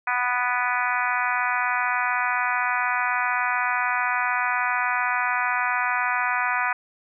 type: harmonic tone with a mistuned harmonic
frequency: 246.9 Hz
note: B3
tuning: in tune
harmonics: 3 / 4 / 5 / 6 / 7 / 8 / 9 / 10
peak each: -30 / -27 / -29 / -27 / -31 / -30 / -34 / -33 dBFS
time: 0.07-6.73 s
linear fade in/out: 5 ms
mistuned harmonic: 9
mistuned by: +38 cents
effects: none